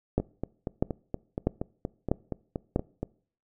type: two click trains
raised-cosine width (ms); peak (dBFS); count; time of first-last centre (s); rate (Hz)
2; -10 / -17; 5 / 13; 0.18-2.761 / 0.2-3.03; 1.55 / 4.24
effects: noise-tail reverb RT60 0.5 s tail -23 dB re dry